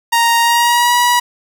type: tone with pitch glide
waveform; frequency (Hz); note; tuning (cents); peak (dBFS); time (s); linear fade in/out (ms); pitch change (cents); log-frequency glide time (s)
sawtooth; 932.3 to 969.6; A#5 to B5; 0 to -32; -6; 0.12-1.2; 10; +68; 0.4-0.95
effects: none